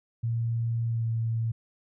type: tone with pitch glide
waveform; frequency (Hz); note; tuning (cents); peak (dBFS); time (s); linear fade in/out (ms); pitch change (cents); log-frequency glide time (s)
sine; 115.8 to 113.88; A#2 to A#2; -11 to -40; -25; 0.23-1.52; 10; -29; 0.87-1.07
effects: none